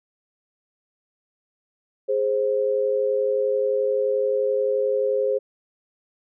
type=tone pair together; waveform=sine; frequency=415.3 / 526.8 Hz; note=G#4 / C5; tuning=0 / +12 cents; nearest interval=major third; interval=412 cents; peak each=-23 / -21 dBFS; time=2.08-5.39 s; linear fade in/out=20 ms; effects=none